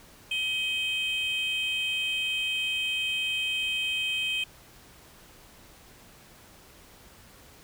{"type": "tone pair together", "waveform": "triangle", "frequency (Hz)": [2535, 3138], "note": ["D#7", "G7"], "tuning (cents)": [32, 1], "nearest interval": "major third", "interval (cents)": 369, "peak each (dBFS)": -27, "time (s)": [0.31, 4.44], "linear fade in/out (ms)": 5, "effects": ["tanh soft clip ceiling -20 dBFS", "pink hiss -53 dBFS RMS until 7.63 s"]}